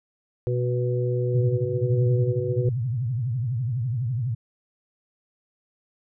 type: harmonic tone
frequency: 123.2 Hz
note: B2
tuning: 4 cents flat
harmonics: 1 / 3 / 4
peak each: -23 / -28 / -29 dBFS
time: 0.47-2.69 s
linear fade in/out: 0 ms
type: tone with vibrato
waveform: sine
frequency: 121.5 Hz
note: B2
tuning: 28 cents flat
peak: -23 dBFS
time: 1.34-4.35 s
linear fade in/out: 10 ms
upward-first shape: triangle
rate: 12 Hz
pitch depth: 230 cents each way
effects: none